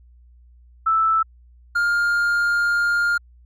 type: tone pair in turn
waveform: sine / triangle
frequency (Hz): 1318.5 / 1408.2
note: E6 / F6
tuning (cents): 0 / +14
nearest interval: minor second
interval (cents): 114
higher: second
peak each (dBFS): -15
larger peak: neither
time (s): 0.86-1.23 / 1.75-3.18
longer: second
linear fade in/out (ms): 10
effects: added 60 Hz sine -47 dBFS peak until 3.45 s